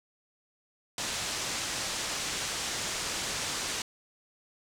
white low-pass noise, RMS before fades -34 dBFS, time 0.98-3.82 s, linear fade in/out 2 ms, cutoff 7800 Hz, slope 24 dB/octave, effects none

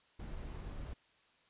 brown noise, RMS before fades -44 dBFS, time 0.19-0.94 s, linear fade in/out 10 ms, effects white hiss -69 dBFS RMS until 1.49 s + resampled to 8000 Hz

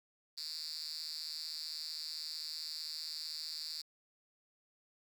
5% pulse tone with high-pass filter, 155.56 Hz, D#3, in tune, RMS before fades -43 dBFS, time 0.37-3.82 s, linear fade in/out 10 ms, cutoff 4600 Hz, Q 7.1, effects 11-bit

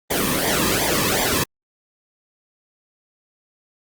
pink noise with flanger, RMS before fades -20 dBFS, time 0.1-1.44 s, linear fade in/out 10 ms, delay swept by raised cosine 0.73 to 1.42 ms, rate 2.7 Hz, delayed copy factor -0.85, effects Opus 24 kbps

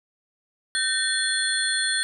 sine tone cluster, 1534 / 1819 / 3429 / 4243 / 8880 Hz, G6 / A#6 / A7 / C8 / C#9, -38 / -43 / -45 / +23 / +2 cents, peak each -28 dBFS, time 0.75-2.03 s, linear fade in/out 0 ms, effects none

